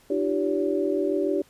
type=tone cluster; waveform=sine; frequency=300.9 / 342 / 388.1 / 569 Hz; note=D4 / F4 / G4 / C#5; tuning=+42 / -36 / -17 / +45 cents; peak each=-27 / -30 / -25 / -29 dBFS; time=0.1-1.42 s; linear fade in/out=5 ms; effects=pink hiss -57 dBFS RMS until 1.49 s + resampled to 32000 Hz